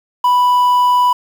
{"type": "tone with quantisation", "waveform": "triangle", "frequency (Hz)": 987.8, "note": "B5", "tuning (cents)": 0, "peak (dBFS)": -7, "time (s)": [0.24, 1.13], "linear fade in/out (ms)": 5, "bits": 6, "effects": []}